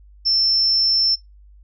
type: tone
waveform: sine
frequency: 5350 Hz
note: E8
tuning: 25 cents sharp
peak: -14 dBFS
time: 0.25-1.16 s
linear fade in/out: 20 ms
effects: noise-tail reverb RT60 0.2 s tail -24 dB re dry + added 50 Hz sine -44 dBFS peak until 1.63 s